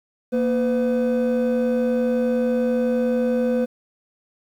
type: tone pair together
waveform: triangle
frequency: 234.3 / 504.3 Hz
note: A#3 / B4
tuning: +9 / +36 cents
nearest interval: octave + minor second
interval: 1327 cents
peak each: -18 dBFS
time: 0.32-3.66 s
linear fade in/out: 20 ms
effects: tanh soft clip ceiling -11 dBFS + 9-bit